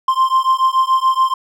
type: beating tone pair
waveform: triangle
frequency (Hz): 1046.5 / 1053.5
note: C6 / C6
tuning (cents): 0 / +12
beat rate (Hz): 7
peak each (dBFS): -13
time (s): 0.08-1.34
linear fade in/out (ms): 5
effects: none